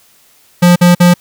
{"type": "tone bursts", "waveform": "square", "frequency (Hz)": 176.2, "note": "F3", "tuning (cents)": 16, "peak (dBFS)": -4, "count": 3, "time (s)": [0.62, 1.14], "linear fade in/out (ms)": 10, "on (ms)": 140, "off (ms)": 50, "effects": ["white hiss -48 dBFS RMS until 1.2 s"]}